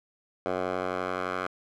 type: tone with band-pass filter sweep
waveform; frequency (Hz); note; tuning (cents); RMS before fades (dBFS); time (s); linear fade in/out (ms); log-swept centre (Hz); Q
10% pulse; 91.7; F#2; -15; -31; 0.46-1.47; 0; 740 to 1200; 1.6
effects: none